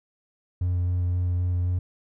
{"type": "tone with vibrato", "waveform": "triangle", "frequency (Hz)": 89.3, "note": "F2", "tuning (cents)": 39, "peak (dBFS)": -19, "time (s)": [0.61, 1.79], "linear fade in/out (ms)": 5, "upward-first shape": "square", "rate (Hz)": 3.8, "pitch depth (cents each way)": 10, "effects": ["tanh soft clip ceiling -16 dBFS"]}